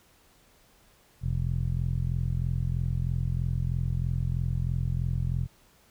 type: tone with low-pass filter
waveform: 15% pulse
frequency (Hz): 43.11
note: F1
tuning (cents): -22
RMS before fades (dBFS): -28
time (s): 1.21-5.48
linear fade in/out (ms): 50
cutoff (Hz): 130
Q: 2.2
effects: pink hiss -61 dBFS RMS until 5.9 s